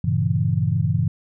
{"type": "chord", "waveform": "sine", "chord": "G diminished seventh", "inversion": "none", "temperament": "equal", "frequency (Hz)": [98, 116.54, 138.59, 164.81], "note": ["G2", "Bb2", "Db3", "Fb3"], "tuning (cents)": [0, 0, 0, 0], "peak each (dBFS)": -23, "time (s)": [0.04, 1.08], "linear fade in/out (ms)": 5, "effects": []}